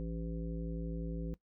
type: harmonic tone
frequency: 55.9 Hz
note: A1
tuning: 28 cents sharp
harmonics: 1 / 3 / 5 / 7 / 9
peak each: -39 / -40 / -45 / -50 / -49 dBFS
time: 0-1.34 s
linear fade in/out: 0 ms
effects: noise-tail reverb RT60 0.1 s tail -18 dB re dry